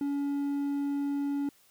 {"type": "tone", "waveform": "triangle", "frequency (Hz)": 283.1, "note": "C#4", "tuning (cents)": 37, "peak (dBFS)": -26, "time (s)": [0.01, 1.49], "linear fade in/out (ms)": 2, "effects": ["white hiss -63 dBFS RMS until 1.7 s"]}